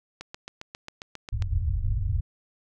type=click train; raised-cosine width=0.2 ms; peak=-20 dBFS; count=10; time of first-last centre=0.21-1.423 s; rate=7.42 Hz
type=low-pass noise; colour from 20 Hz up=white; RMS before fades=-26 dBFS; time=1.32-2.21 s; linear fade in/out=10 ms; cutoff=110 Hz; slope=48 dB/octave
effects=none